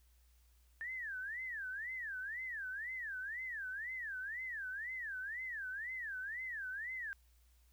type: tone with vibrato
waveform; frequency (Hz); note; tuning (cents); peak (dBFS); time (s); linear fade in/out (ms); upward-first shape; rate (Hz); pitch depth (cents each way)
sine; 1760; A6; 0; -40; 0.81-7.13; 0; sine; 2; 280
effects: added 60 Hz sine -65 dBFS peak until 7.72 s + white hiss -75 dBFS RMS until 7.72 s